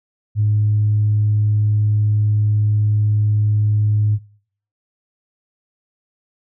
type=tone; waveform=sine; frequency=105.5 Hz; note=G#2; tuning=28 cents sharp; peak=-12 dBFS; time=0.35-4.19 s; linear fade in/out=50 ms; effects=noise-tail reverb RT60 0.6 s tail -25 dB re dry + tanh soft clip ceiling -8 dBFS